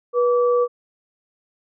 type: tone pair together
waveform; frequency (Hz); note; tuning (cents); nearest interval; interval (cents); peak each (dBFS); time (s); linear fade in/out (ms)
sine; 486.7 / 1155; B4 / D6; -25 / -29; octave + minor third; 1496; -15 / -24; 0.13-0.68; 50
effects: none